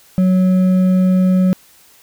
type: tone with hard clipping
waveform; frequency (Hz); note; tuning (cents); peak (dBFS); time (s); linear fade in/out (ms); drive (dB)
triangle; 185; F#3; 0; -11; 0.18-1.53; 0; 8
effects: white hiss -48 dBFS RMS until 2.02 s